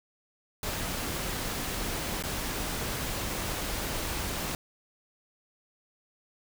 pink noise with dropouts, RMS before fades -33 dBFS, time 0.63-4.55 s, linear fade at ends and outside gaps 1 ms, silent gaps 2.225-2.237 s, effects none

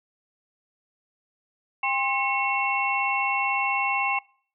sine tone cluster, 800 / 1059 / 2193 / 2709 Hz, G5 / C6 / C#7 / E7, +35 / +21 / -19 / +47 cents, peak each -28 dBFS, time 1.83-4.19 s, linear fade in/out 5 ms, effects noise-tail reverb RT60 0.5 s tail -23 dB re dry

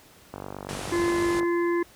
click train, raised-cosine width 1 ms, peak -21 dBFS, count 54, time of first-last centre 0.34-1.431 s, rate 48.6 Hz
pink low-pass noise, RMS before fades -35 dBFS, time 0.69-1.4 s, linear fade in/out 0 ms, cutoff 11000 Hz, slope 48 dB/octave
harmonic tone, 344.6 Hz, F4, 23 cents flat, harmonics 1 / 3 / 5 / 6, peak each -22 / -32 / -36 / -38 dBFS, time 0.92-1.83 s, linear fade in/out 5 ms
effects pink hiss -53 dBFS RMS until 1.95 s + high-pass 60 Hz 12 dB/octave

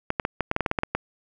clicks, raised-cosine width 0.5 ms, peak -8 dBFS, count 12, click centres 0.104 / 0.198 / 0.251 / 0.407 / 0.514 / 0.564 / 0.607 / 0.662 / 0.714 / 0.788 / 0.834 / 0.95 s, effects none

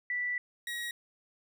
sine / 30% pulse tone pair in turn, 1968 / 1900.8 Hz, B6 / A#6, -7 / +33 cents, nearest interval minor second, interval 60 cents, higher first, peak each -30 / -32 dBFS, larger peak first, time 0.1-0.38 / 0.67-0.91 s, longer first, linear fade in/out 2 ms, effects none

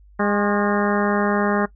harmonic tone with a mistuned harmonic, 204.3 Hz, G#3, 28 cents flat, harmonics 1 / 2 / 3 / 4 / 5 / 6 / 7 / 8 / 9, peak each -21 / -24 / -26 / -27 / -28 / -29 / -29 / -30 / -31 dBFS, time 0.19-1.66 s, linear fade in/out 10 ms, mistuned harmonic 5, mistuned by +68 cents, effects noise-tail reverb RT60 0.1 s tail -19 dB re dry + added 50 Hz sine -46 dBFS peak until 1.75 s

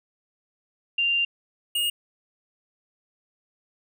sine / square tone pair in turn, 2786 / 2851 Hz, F7 / F7, -5 / +35 cents, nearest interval unison, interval 40 cents, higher second, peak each -20 / -23 dBFS, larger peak first, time 0.98-1.25 / 1.75-1.9 s, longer first, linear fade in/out 5 ms, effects none

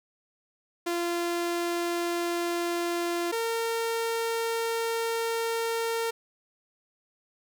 sawtooth tone pair in turn, 344.6 / 458 Hz, F4 / A#4, -23 / -31 cents, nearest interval perfect fourth, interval 492 cents, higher second, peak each -23 dBFS, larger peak neither, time 0.86-3.32 / 3.32-6.11 s, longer second, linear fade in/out 10 ms, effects none

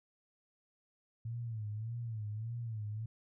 sine tone with vibrato, 111.6 Hz, A2, 25 cents sharp, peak -37 dBFS, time 1.25-3.06 s, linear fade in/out 5 ms, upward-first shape sine, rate 1.7 Hz, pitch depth 110 cents each way, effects none

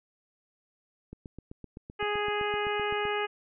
click train, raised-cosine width 3 ms, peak -29 dBFS, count 16, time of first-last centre 1.13-3.053 s, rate 7.8 Hz
harmonic tone, 415.2 Hz, G#4, in tune, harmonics 1 / 2 / 3 / 4 / 5 / 6 / 7, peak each -31 / -34 / -36 / -37 / -38 / -39 / -39 dBFS, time 1.99-3.27 s, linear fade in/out 20 ms
effects none

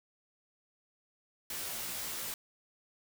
white noise with comb filter, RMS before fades -39 dBFS, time 1.5-2.34 s, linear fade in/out 2 ms, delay 15 ms, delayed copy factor -0.9, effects none

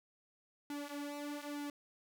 sawtooth tone with flanger, 290 Hz, D4, 22 cents flat, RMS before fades -43 dBFS, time 0.7-1.7 s, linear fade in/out 2 ms, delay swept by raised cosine 1.8 to 6.3 ms, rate 1.1 Hz, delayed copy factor -0.8, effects none

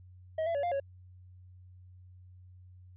triangle tone with pitch steps, 635 / 671 / 567 / 699 / 553 Hz, D#5 / E5 / C#5 / F5 / C#5, +35 / +31 / +39 / +1 / -4 cents, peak -27 dBFS, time 0.38-0.8 s, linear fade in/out 5 ms, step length 84 ms, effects added 91 Hz sine -51 dBFS peak until 2.96 s + resampled to 8000 Hz

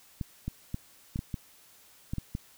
clicks, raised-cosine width 5 ms, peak -20 dBFS, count 9, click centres 0.212 / 0.48 / 0.744 / 1.159 / 1.191 / 1.342 / 2.135 / 2.183 / 2.351 s, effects white hiss -58 dBFS RMS until 2.57 s

